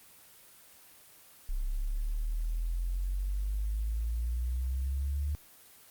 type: exponential sweep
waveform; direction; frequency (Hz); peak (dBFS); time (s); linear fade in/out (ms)
sine; up; 32.7 to 73.8; -29; 1.49-5.35; 0
effects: white hiss -56 dBFS RMS until 5.9 s + Opus 24 kbps